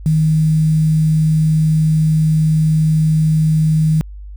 sine tone with quantisation, 156.8 Hz, D#3, 14 cents sharp, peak -10 dBFS, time 0.06-4.01 s, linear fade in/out 0 ms, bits 6, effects added 50 Hz sine -29 dBFS peak until 4.36 s

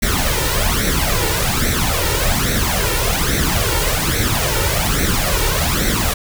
pink noise with flanger, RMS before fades -17 dBFS, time 0.02-6.14 s, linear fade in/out 10 ms, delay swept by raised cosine 0.5 to 2.2 ms, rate 1.2 Hz, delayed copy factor +0.7, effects none

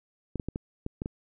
clicks, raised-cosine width 3 ms, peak -19 dBFS, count 7, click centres 0.357 / 0.398 / 0.486 / 0.559 / 0.864 / 1.019 / 1.059 s, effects none

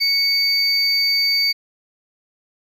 triangle tone pair together, 2217 / 4606 Hz, C#7 / D8, 0 / -34 cents, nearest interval octave + minor second, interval 1266 cents, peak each -20 / -15 dBFS, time 0-1.53 s, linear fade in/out 20 ms, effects none

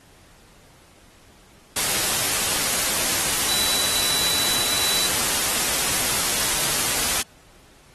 sine tone in noise, 3951 Hz, B7, in tune, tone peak -25 dBFS, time 3.48-5.07 s, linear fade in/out 5 ms, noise white, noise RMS -22 dBFS, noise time 1.76-7.22 s, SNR -6 dB, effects pink hiss -53 dBFS RMS until 7.94 s + AAC 32 kbps

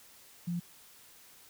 sine tone, 173.6 Hz, F3, 10 cents flat, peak -31 dBFS, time 0.47-0.6 s, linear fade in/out 10 ms, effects white hiss -57 dBFS RMS until 1.49 s

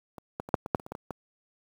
clicks, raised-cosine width 1 ms, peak -27 / -18 / -26 / -6 / -20 / -8 / -30 / -27 / -22 / -23 / -20 dBFS, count 11, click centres 0.182 / 0.399 / 0.489 / 0.542 / 0.661 / 0.748 / 0.798 / 0.864 / 0.92 / 0.951 / 1.107 s, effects high-pass 80 Hz 12 dB/octave + 8-bit

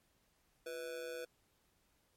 square tone with amplitude modulation, 493.9 Hz, B4, in tune, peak -39 dBFS, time 0.66-1.25 s, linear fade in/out 5 ms, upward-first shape sine, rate 145 Hz, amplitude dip 80%, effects pink hiss -75 dBFS RMS until 2.16 s + MP3 64 kbps

